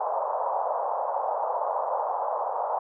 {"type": "band-pass noise", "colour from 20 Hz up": "white", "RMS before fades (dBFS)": -28, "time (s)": [0, 2.79], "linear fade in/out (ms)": 5, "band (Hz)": [540, 1000], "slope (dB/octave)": 48, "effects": []}